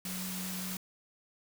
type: tone in noise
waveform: sine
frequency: 185 Hz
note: F#3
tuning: in tune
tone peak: -39 dBFS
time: 0.05-0.77 s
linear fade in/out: 2 ms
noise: white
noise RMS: -40 dBFS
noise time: 0.05-0.77 s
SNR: -2 dB
effects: none